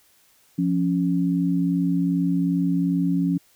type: tone pair together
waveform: sine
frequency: 174.63 / 277.2 Hz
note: F3 / C#4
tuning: 0 / 0 cents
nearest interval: minor sixth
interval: 800 cents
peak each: -21 / -22 dBFS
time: 0.58-3.38 s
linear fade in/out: 10 ms
effects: white hiss -59 dBFS RMS until 3.55 s